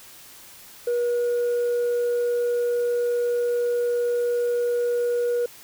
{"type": "tone", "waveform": "sine", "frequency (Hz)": 481.2, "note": "B4", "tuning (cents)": -45, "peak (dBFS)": -18, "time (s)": [0.87, 5.46], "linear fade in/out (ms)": 5, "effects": ["tanh soft clip ceiling -19 dBFS", "white hiss -46 dBFS RMS until 5.63 s"]}